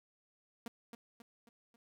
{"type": "tone with echo", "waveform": "sawtooth", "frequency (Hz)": 233.1, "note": "A#3", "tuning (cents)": 0, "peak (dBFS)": -37, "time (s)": [0.66, 0.68], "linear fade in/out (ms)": 2, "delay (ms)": 270, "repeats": 4, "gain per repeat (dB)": -6, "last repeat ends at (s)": 1.76, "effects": []}